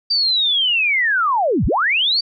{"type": "linear two-way sweep", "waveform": "sine", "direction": "down then up", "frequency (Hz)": [4699, 31.73, 4699], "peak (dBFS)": -14, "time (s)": [0.1, 2.21], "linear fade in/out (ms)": 10, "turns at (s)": 1.66, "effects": []}